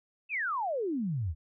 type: exponential sweep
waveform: sine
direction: down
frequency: 2709 to 71.3 Hz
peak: -29 dBFS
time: 0.29-1.35 s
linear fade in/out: 50 ms
effects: none

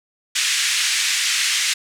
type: band-pass noise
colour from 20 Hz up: pink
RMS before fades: -20 dBFS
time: 0.35-1.74 s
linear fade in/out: 10 ms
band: 1900 to 8700 Hz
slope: 24 dB/octave
effects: none

